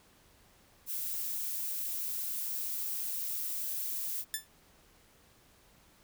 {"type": "noise", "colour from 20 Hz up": "violet", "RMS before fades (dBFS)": -36, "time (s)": [0.86, 4.25], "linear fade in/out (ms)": 50}
{"type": "tone with exponential decay", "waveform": "5% pulse", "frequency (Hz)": 1760, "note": "A6", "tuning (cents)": 0, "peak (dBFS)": -18, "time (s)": [4.34, 4.47], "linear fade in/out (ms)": 1, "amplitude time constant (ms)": 27}
{"effects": ["pink hiss -63 dBFS RMS until 6.03 s"]}